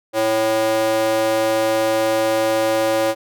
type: tone with high-pass filter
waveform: square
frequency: 110.5 Hz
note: A2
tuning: 8 cents sharp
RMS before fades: -18 dBFS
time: 0.13-3.15 s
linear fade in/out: 50 ms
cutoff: 480 Hz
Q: 3.7
effects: none